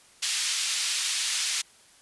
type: band-pass noise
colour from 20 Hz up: white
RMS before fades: -28 dBFS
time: 0.22-1.62 s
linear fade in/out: 10 ms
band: 2400 to 6800 Hz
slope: 12 dB/octave
effects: white hiss -56 dBFS RMS until 2.01 s + resampled to 24000 Hz